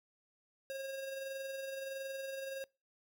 square tone with amplitude modulation, 540 Hz, C#5, 45 cents flat, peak -39 dBFS, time 0.7-2.64 s, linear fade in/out 0 ms, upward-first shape sine, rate 21.5 Hz, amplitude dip 35%, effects noise-tail reverb RT60 0.3 s tail -26 dB re dry

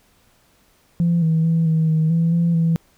sine tone with pitch steps, 170.5 / 161.1 / 164.4 / 159.9 / 158.1 / 166 / 169.5 / 164.9 Hz, F3 / E3 / E3 / D#3 / D#3 / E3 / E3 / E3, -41 / -39 / -4 / +48 / +28 / +12 / +49 / +1 cents, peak -13 dBFS, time 1-2.76 s, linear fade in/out 0 ms, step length 220 ms, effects tanh soft clip ceiling -11 dBFS + pink hiss -58 dBFS RMS until 2.97 s

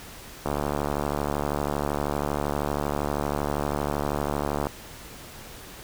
click train, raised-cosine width 1 ms, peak -12 dBFS, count 307, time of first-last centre 0.46-4.669 s, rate 72.7 Hz, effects pink hiss -43 dBFS RMS until 5.83 s

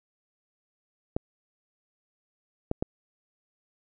clicks, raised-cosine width 2 ms, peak -13 dBFS, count 3, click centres 1.165 / 2.714 / 2.825 s, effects none

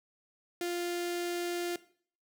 sawtooth tone with notch filter, 349.2 Hz, F4, in tune, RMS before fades -34 dBFS, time 0.61-1.76 s, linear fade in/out 2 ms, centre 1000 Hz, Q 1.4, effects noise-tail reverb RT60 0.5 s tail -17 dB re dry

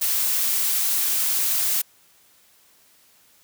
blue noise, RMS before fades -22 dBFS, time 0.01-1.82 s, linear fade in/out 10 ms, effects white hiss -57 dBFS RMS until 3.43 s + high-pass 60 Hz 12 dB/octave

